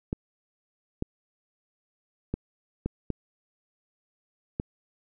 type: clicks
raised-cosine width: 3 ms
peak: -15 dBFS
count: 6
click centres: 0.129 / 1.024 / 2.34 / 2.86 / 3.103 / 4.599 s
effects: none